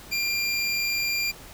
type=tone; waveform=25% pulse; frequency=2387 Hz; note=D7; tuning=28 cents sharp; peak=-20 dBFS; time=0.11-1.32 s; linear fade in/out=20 ms; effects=pink hiss -45 dBFS RMS until 1.53 s